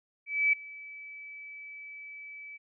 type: tone with ADSR envelope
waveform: sine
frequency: 2300 Hz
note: D7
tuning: 37 cents flat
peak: -20 dBFS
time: 0.26-2.58 s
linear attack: 270 ms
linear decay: 5 ms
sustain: -22 dB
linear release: 23 ms
effects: none